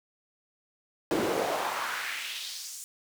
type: noise with high-pass filter sweep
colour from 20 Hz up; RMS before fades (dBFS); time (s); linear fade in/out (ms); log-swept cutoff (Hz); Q
brown; -32; 1.11-2.84; 0; 290 to 7900; 2.1
effects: none